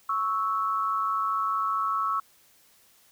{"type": "tone pair together", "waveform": "sine", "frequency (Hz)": [1108.7, 1313.5], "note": ["C#6", "E6"], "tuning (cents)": [0, -7], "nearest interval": "minor third", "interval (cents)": 293, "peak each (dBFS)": -27, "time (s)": [0.09, 2.2], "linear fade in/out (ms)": 5, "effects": ["white hiss -60 dBFS RMS until 3.11 s"]}